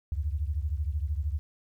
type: beating tone pair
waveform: sine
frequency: 70.6 / 83.6 Hz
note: C#2 / E2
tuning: +32 / +25 cents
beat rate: 13 Hz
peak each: -29 / -32 dBFS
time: 0.12-1.39 s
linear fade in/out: 0 ms
effects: 11-bit